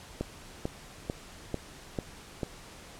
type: click train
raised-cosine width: 2 ms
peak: -17 dBFS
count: 6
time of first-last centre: 0.21-2.432 s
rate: 2.25 Hz
effects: pink hiss -49 dBFS RMS until 2.99 s + low-pass 10000 Hz 12 dB/octave